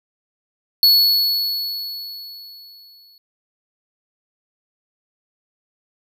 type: tone with exponential decay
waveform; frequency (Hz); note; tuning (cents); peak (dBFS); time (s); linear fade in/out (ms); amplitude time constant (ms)
square; 4397; C#8; -15; -9; 0.83-3.18; 1; 510
effects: none